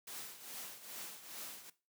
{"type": "noise with tremolo", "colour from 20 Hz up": "white", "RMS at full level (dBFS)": -45, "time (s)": [0.07, 1.7], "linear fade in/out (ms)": 5, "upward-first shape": "triangle", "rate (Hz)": 2.4, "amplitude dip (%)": 75, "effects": ["noise-tail reverb RT60 0.3 s tail -17 dB re dry", "high-pass 150 Hz 12 dB/octave"]}